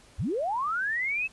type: linear sweep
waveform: sine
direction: up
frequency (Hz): 46.25 to 2637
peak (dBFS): -26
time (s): 0.18-1.28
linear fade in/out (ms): 20
effects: pink hiss -56 dBFS RMS until 1.32 s + resampled to 24000 Hz